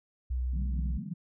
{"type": "tone with vibrato", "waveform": "sine", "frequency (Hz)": 62.5, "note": "B1", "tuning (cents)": 21, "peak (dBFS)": -28, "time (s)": [0.3, 0.98], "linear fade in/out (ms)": 10, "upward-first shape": "triangle", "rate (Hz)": 6.2, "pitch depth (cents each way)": 14}
{"type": "band-pass noise", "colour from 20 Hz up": "white", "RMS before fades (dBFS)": -39, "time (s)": [0.53, 1.14], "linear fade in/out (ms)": 10, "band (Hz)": [150, 200], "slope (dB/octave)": 48}
{"effects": []}